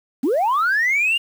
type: linear sweep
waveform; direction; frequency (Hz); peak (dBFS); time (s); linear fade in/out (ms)
sine; up; 229.1 to 2857; -14; 0.23-1.18; 10
effects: tanh soft clip ceiling -13 dBFS + 7-bit